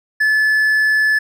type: tone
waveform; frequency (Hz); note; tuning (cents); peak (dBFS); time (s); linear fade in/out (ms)
triangle; 1730; A6; -30; -10; 0.2-1.19; 10
effects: none